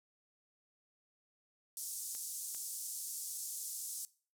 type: band-pass noise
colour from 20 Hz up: white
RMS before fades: -43 dBFS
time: 1.77-4.05 s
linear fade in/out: 0 ms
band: 5900 to 12000 Hz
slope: 24 dB/octave
type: clicks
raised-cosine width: 0.2 ms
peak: -37 dBFS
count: 2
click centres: 2.15 / 2.547 s
effects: noise-tail reverb RT60 0.4 s tail -20 dB re dry